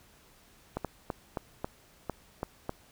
clicks, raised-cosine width 1 ms, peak -18 dBFS, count 8, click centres 0.77 / 0.847 / 1.102 / 1.372 / 1.645 / 2.097 / 2.431 / 2.694 s, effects pink hiss -60 dBFS RMS until 2.91 s

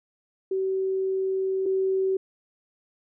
sine tone pair in turn, 381.5 / 381.5 Hz, G4 / G4, -47 / -47 cents, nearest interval unison, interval 0 cents, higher neither, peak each -23 / -21 dBFS, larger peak second, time 0.51-1.66 / 1.66-2.17 s, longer first, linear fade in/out 5 ms, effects none

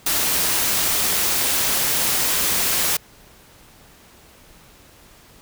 white noise, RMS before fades -20 dBFS, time 0.06-2.97 s, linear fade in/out 5 ms, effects pink hiss -49 dBFS RMS until 5.41 s

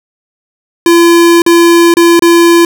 square tone with dropouts, 340 Hz, F4, 46 cents flat, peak -3 dBFS, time 0.86-2.65 s, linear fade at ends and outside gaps 2 ms, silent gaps 1.42-1.463 / 1.94-1.969 / 2.194-2.222 s, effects none

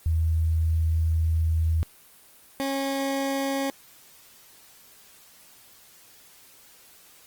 sine / 20% pulse tone pair in turn, 80.9 / 273.3 Hz, E2 / C#4, -32 / -24 cents, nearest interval octave + major sixth, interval 2108 cents, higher second, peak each -20 dBFS, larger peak neither, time 0.06-1.83 / 2.6-3.7 s, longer first, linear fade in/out 0 ms, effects white hiss -53 dBFS RMS until 7.26 s + Opus 24 kbps

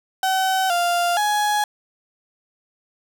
35% pulse tone with pitch steps, 760 / 697 / 836 Hz, F#5 / F5 / G#5, +46 / -4 / +11 cents, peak -16 dBFS, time 0.23-1.64 s, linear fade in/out 2 ms, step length 470 ms, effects none

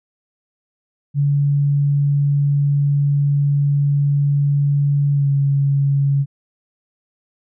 sine tone with pitch glide, 142.7 to 139.84 Hz, D3 to C#3, -49 to +16 cents, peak -13 dBFS, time 1.14-6.26 s, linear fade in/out 50 ms, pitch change -35 cents, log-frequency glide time 5.13-5.28 s, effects none

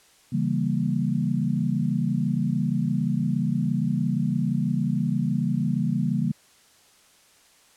sine chord, C# diminished seventh, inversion none, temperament equal, 138.59 / 164.81 / 196 / 233.1 Hz, C#3 / E3 / G3 / Bb3, 0 / 0 / 0 / 0 cents, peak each -27 dBFS, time 0.32-6.32 s, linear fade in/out 10 ms, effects white hiss -57 dBFS RMS until 7.76 s + low-pass 10000 Hz 12 dB/octave

